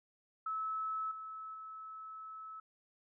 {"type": "tone with level steps", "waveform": "sine", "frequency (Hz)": 1300, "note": "E6", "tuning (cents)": -24, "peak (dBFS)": [-35, -43, -45], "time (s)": [0.46, 2.6], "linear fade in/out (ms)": 5, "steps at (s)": [1.11, 1.54], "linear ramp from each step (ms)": 5, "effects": []}